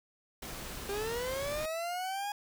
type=noise; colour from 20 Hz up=pink; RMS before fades=-42 dBFS; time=0.42-1.66 s; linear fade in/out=5 ms
type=linear sweep; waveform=40% pulse; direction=up; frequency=393.7 to 830 Hz; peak=-33 dBFS; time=0.89-2.32 s; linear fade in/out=2 ms
effects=none